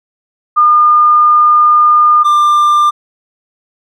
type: tone pair in turn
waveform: sine / triangle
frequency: 1212 / 1192.6 Hz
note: D#6 / D6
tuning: -46 / +26 cents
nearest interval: unison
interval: 28 cents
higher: first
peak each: -4 dBFS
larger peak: neither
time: 0.56-2.24 / 2.24-2.91 s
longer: first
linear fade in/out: 20 ms
effects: none